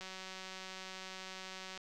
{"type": "click train", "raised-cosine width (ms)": 0.2, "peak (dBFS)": -29, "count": 333, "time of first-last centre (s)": [0.01, 1.776], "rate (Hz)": 188, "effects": []}